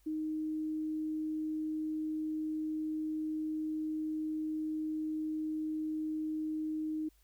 sine tone, 311.1 Hz, D#4, in tune, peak -33 dBFS, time 0.06-7.09 s, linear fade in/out 10 ms, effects added 50 Hz sine -65 dBFS peak until 7.23 s + white hiss -72 dBFS RMS until 7.23 s

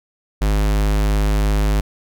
square tone, 51.5 Hz, G#1, 14 cents flat, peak -15 dBFS, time 0.41-1.81 s, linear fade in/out 10 ms, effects none

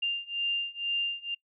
sine beating tone pair, 2794 / 2796.1 Hz, F7 / F7, 0 / +1 cents, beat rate 2.1 Hz, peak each -32 / -31 dBFS, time 0.02-1.35 s, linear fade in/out 10 ms, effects noise-tail reverb RT60 0.1 s tail -25 dB re dry

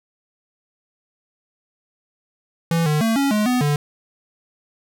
square tone with pitch steps, 166.6 / 151.2 / 225.3 / 277.8 / 211.1 / 249.5 / 146.4 Hz, E3 / D#3 / A3 / C#4 / G#3 / B3 / D3, +19 / -49 / +41 / +4 / +29 / +18 / -5 cents, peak -17 dBFS, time 2.71-3.76 s, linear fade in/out 2 ms, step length 150 ms, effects none

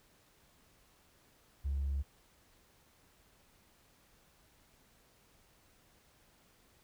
triangle tone with tanh clipping, 69.3 Hz, C#2, in tune, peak -31 dBFS, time 1.64-2.03 s, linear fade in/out 20 ms, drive 1 dB, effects pink hiss -67 dBFS RMS until 6.83 s

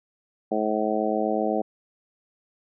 harmonic tone, 107.9 Hz, A2, 33 cents flat, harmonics 2 / 3 / 4 / 5 / 6 / 7, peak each -29 / -29 / -29 / -29 / -29 / -29 dBFS, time 0.51-1.62 s, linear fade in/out 10 ms, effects none

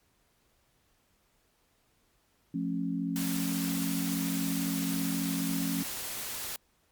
sine chord, F augmented, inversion none, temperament just, 174.61 / 218.3 / 272.8 Hz, F3 / A3 / C#4, 0 / -13 / -28 cents, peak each -33 / -36 / -32 dBFS, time 2.54-5.83 s, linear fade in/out 5 ms
white noise, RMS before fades -37 dBFS, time 3.16-6.56 s, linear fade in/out 0 ms
effects pink hiss -70 dBFS RMS until 6.91 s + MP3 96 kbps

